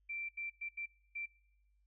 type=tone bursts at uneven times; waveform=sine; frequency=2349 Hz; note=D7; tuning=in tune; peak=-39 dBFS; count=5; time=0.09-0.29 / 0.37-0.5 / 0.61-0.69 / 0.77-0.86 / 1.15-1.26 s; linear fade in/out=10 ms; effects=noise-tail reverb RT60 1.0 s tail -23 dB re dry + added 50 Hz sine -70 dBFS peak until 1.86 s